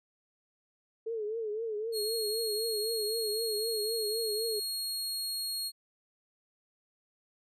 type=tone with vibrato; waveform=sine; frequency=438.2 Hz; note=A4; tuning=7 cents flat; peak=-32 dBFS; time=1.06-4.6 s; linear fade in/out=10 ms; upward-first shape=triangle; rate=3.9 Hz; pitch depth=110 cents each way
type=tone; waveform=sawtooth; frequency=4294 Hz; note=C8; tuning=44 cents sharp; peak=-30 dBFS; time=1.92-5.72 s; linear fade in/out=50 ms
effects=resampled to 32000 Hz